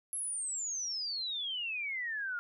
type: exponential sweep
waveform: sine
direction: down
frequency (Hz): 11230 to 1396.9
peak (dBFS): -34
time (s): 0.13-2.39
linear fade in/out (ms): 0
effects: none